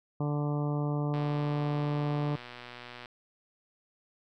harmonic tone, 146.83 Hz, D3, in tune, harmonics 1 / 2 / 3 / 4 / 5 / 6 / 7 / 8, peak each -29 / -35 / -39 / -41 / -43 / -45 / -46 / -47 dBFS, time 0.2-2.36 s, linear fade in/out 5 ms
click train, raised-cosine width 0.3 ms, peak -28 dBFS, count 235, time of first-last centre 1.14-3.058 s, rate 122 Hz
effects none

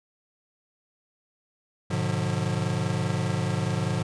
square chord, G# diminished seventh, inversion none, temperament just, 103.83 / 124.59 / 149.51 / 179.41 Hz, G#2 / B2 / D3 / F3, 0 / +16 / +31 / +47 cents, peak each -31 dBFS, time 1.9-4.03 s, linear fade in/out 10 ms, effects resampled to 22050 Hz

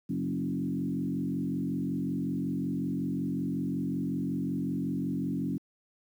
sine tone with frequency modulation, 223.2 Hz, A3, 25 cents sharp, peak -28 dBFS, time 0.09-5.58 s, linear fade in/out 10 ms, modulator 45.4 Hz, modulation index 1.8, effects high-pass 100 Hz 12 dB/octave + 10-bit

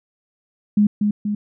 sine tone with echo, 207.7 Hz, G#3, in tune, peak -11 dBFS, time 0.77-0.87 s, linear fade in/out 5 ms, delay 240 ms, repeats 2, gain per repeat -4 dB, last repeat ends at 1.35 s, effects none

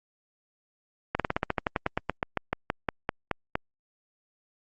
slowing click train, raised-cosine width 0.5 ms, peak -10 dBFS, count 21, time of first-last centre 1.15-3.555 s, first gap 47 ms, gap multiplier 1.09, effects Opus 48 kbps

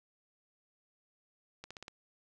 accelerating click train, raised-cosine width 0.2 ms, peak -28 dBFS, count 5, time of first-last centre 1.64-1.881 s, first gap 66 ms, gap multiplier 0.94, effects none

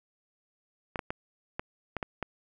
clicks, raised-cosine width 0.5 ms, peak -17 dBFS, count 7, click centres 0.958 / 0.992 / 1.105 / 1.595 / 1.967 / 2.028 / 2.227 s, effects none

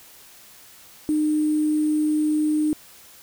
sine tone with sample-and-hold, 304.6 Hz, D#4, 37 cents flat, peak -18 dBFS, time 1.09-2.73 s, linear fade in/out 0 ms, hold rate 8820 Hz, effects white hiss -48 dBFS RMS until 3.22 s

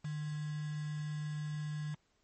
sine tone with quantisation, 151 Hz, D3, 48 cents sharp, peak -36 dBFS, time 0.04-1.95 s, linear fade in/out 10 ms, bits 8, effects pink hiss -75 dBFS RMS until 2.23 s + MP3 32 kbps

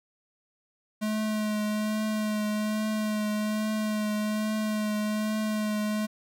square tone with vibrato, 213.5 Hz, G#3, 48 cents sharp, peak -27 dBFS, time 1.01-6.07 s, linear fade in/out 20 ms, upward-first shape triangle, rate 1.2 Hz, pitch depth 22 cents each way, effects 11-bit

